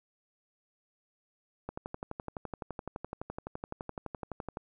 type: click train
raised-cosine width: 1 ms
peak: -23 dBFS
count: 35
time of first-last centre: 1.69-4.571 s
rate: 11.8 Hz
effects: none